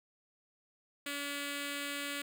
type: tone with notch filter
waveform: 5% pulse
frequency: 285.3 Hz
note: C#4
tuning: 50 cents sharp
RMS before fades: -39 dBFS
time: 1.06-2.22 s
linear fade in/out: 5 ms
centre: 830 Hz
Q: 1.2
effects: none